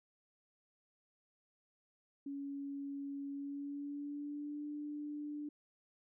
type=tone with pitch glide; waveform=sine; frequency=280 to 295.3 Hz; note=C#4 to D4; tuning=+18 to +10 cents; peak=-40 dBFS; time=2.26-5.49 s; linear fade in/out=5 ms; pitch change=+92 cents; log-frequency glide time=3.31-4.66 s; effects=none